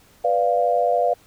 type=chord; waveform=sine; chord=B diminished; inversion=none; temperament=equal; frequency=493.9 / 587.3 / 698.5 Hz; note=B4 / D5 / F5; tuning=0 / 0 / 0 cents; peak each=-22 / -22 / -19 dBFS; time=0.24-1.14 s; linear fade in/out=10 ms; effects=pink hiss -54 dBFS RMS until 1.26 s